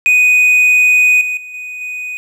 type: tone with level steps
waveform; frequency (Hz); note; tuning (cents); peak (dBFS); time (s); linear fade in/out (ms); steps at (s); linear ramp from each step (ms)
triangle; 2489; D#7; 0; -5 / -14 / -26 / -22 / -19; 0.06-2.17; 0; 1.21 / 1.37 / 1.54 / 1.81; 2
effects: none